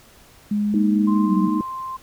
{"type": "tone with pitch glide", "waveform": "sine", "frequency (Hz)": [207.7, 190.46], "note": ["G#3", "G3"], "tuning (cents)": [0, -50], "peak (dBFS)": -18, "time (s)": [0.51, 1.48], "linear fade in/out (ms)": 5, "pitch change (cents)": -150, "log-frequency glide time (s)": [1.24, 1.32]}
{"type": "chord", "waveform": "sine", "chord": "Ab suspended second", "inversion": "none", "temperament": "equal", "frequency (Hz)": [207.7, 233.1, 311.1], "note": ["Ab3", "Bb3", "Eb4"], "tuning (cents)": [0, 0, 0], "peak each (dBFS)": [-23, -25, -21], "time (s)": [0.74, 1.61], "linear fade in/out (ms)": 2}
{"type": "tone", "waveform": "sine", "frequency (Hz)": 1046.5, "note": "C6", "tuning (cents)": 0, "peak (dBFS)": -27, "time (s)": [1.07, 1.97], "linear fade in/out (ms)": 10}
{"effects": ["pink hiss -50 dBFS RMS until 2.02 s"]}